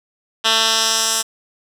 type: tone with band-pass filter sweep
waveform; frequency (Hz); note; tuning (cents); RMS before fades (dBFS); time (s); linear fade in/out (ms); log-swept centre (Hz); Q
10% pulse; 223.4; A3; +27; -17; 0.44-1.23; 20; 3500 to 7700; 1.5
effects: none